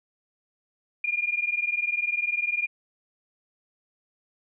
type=tone pair together; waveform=sine; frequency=2408 / 2428 Hz; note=D7 / D#7; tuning=+43 / -43 cents; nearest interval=unison; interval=14 cents; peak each=-27 / -27 dBFS; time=1.04-2.67 s; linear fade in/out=5 ms; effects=none